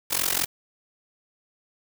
white noise with amplitude modulation, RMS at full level -21 dBFS, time 0.1-0.46 s, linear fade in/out 20 ms, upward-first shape sine, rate 44.8 Hz, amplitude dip 95%, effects none

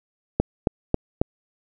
click train, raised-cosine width 2 ms, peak -4 dBFS, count 4, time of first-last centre 0.4-1.215 s, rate 3.68 Hz, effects none

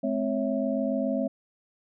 sine tone cluster, 213.6 / 260.8 / 555 / 655 Hz, G#3 / C4 / C#5 / E5, +49 / -5 / +2 / -11 cents, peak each -30 / -28 / -31 / -32 dBFS, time 0.03-1.28 s, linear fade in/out 10 ms, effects none

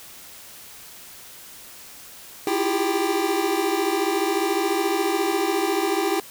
square tone cluster, 324.6 / 345.1 / 390.3 / 404.5 / 784 Hz, E4 / F4 / G4 / G#4 / G5, -27 / -21 / -8 / -46 / 0 cents, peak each -28 dBFS, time 2.47-6.2 s, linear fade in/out 2 ms, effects white hiss -43 dBFS RMS until 6.3 s

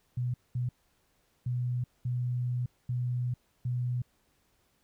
sine tone bursts at uneven times, 123.47 Hz, B2, in tune, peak -28 dBFS, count 6, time 0.17-0.34 / 0.55-0.69 / 1.46-1.84 / 2.05-2.66 / 2.89-3.34 / 3.65-4.02 s, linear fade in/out 5 ms, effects pink hiss -71 dBFS RMS until 4.83 s

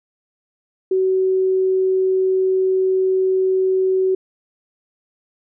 sine tone, 376.8 Hz, F#4, 32 cents sharp, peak -14 dBFS, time 0.91-4.15 s, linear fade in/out 5 ms, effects none

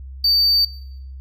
triangle tone, 4603 Hz, D8, 36 cents flat, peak -12 dBFS, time 0.24-0.65 s, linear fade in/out 5 ms, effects noise-tail reverb RT60 0.8 s tail -19 dB re dry + added 66 Hz sine -32 dBFS peak until 1.2 s

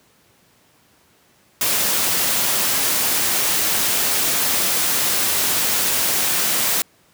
white noise, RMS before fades -19 dBFS, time 1.61-6.82 s, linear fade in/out 2 ms, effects pink hiss -56 dBFS RMS until 7.13 s + high-pass 100 Hz 12 dB/octave

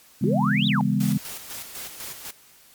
sine chord, C# minor seventh, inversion none, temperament equal with one note detuned, 138.59 / 164.81 / 203.5 / 246.9 Hz, C#3 / E3 / G#3 / B3, 0 / 0 / -35 / 0 cents, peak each -25 / -27 / -22 / -26 dBFS, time 0.21-1.18 s, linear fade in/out 10 ms
sine exponential two-way sweep, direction up then down, 325 to 3974 to 778 Hz, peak -23 dBFS, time 0.24-0.81 s, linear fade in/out 0 ms, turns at 0.67 s
white noise with tremolo, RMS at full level -35 dBFS, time 1-2.31 s, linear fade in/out 5 ms, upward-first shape square, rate 4 Hz, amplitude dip 50%
effects white hiss -53 dBFS RMS until 2.74 s + MP3 96 kbps

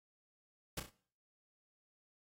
pink noise with echo, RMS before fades -39 dBFS, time 0.77-0.8 s, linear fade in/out 5 ms, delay 32 ms, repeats 3, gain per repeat -7 dB, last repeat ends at 0.896 s, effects noise-tail reverb RT60 0.5 s tail -21 dB re dry + AAC 48 kbps

